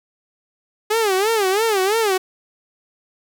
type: tone with vibrato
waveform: sawtooth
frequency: 413 Hz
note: G#4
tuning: 10 cents flat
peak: -12 dBFS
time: 0.9-2.18 s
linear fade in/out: 10 ms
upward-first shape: sine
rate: 3 Hz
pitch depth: 180 cents each way
effects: 8-bit